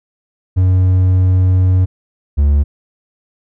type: tone pair in turn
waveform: triangle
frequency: 92.5 / 71.91 Hz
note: F#2 / D2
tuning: 0 / -36 cents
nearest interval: major third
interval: 436 cents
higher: first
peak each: -6 dBFS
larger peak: neither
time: 0.56-1.86 / 2.37-2.64 s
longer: first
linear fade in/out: 20 ms
effects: none